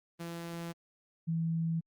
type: tone pair in turn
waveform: sawtooth / sine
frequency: 169 / 164.28 Hz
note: E3 / E3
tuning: +43 / -6 cents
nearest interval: unison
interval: 49 cents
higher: first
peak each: -34 / -29 dBFS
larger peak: second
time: 0.19-0.73 / 1.27-1.81 s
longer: neither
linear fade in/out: 20 ms
effects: Opus 32 kbps